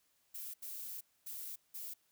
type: noise bursts at uneven times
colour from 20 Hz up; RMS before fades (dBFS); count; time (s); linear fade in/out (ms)
violet; -45; 4; 0.34-0.54 / 0.62-1.01 / 1.26-1.56 / 1.74-1.94; 10
effects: white hiss -75 dBFS RMS until 2.11 s